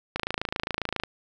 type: click train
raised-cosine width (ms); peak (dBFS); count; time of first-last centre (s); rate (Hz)
0.3; -11; 25; 0.16-1.036; 27.4
effects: none